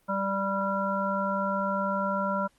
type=harmonic tone; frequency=196 Hz; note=G3; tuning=in tune; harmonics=1 / 3 / 5 / 7; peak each=-31 / -31 / -31 / -31 dBFS; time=0.08-2.48 s; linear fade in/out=20 ms; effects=pink hiss -67 dBFS RMS until 2.58 s + Opus 32 kbps